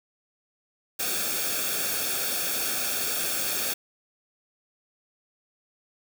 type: noise with comb filter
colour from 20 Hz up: white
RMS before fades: -28 dBFS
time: 0.99-3.74 s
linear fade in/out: 10 ms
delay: 1 ms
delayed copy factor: -0.7
effects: none